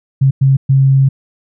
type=tone bursts at uneven times; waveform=sine; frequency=135.2 Hz; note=C#3; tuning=43 cents flat; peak=-6 dBFS; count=3; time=0.21-0.31 / 0.41-0.57 / 0.69-1.09 s; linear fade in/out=10 ms; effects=none